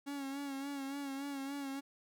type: tone with vibrato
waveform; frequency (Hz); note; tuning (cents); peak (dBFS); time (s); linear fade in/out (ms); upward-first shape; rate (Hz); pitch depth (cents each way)
45% pulse; 277.2; C#4; 0; -39; 0.06-1.81; 20; sine; 3.5; 45
effects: none